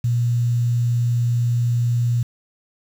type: tone with quantisation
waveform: sine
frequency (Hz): 119.7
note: A#2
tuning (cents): +46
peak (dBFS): -16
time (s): 0.04-2.23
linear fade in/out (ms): 5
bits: 7
effects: none